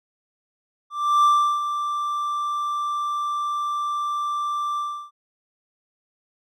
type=tone with ADSR envelope; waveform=triangle; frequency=1177 Hz; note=D6; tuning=3 cents sharp; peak=-11 dBFS; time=0.9-5.11 s; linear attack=340 ms; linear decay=360 ms; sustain=-10 dB; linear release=330 ms; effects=none